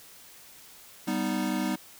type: chord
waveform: square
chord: G augmented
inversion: none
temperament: equal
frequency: 196 / 246.9 / 311.1 Hz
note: G3 / B3 / D#4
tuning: 0 / 0 / 0 cents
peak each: -32 dBFS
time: 1.07-1.76 s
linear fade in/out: 10 ms
effects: white hiss -51 dBFS RMS until 1.99 s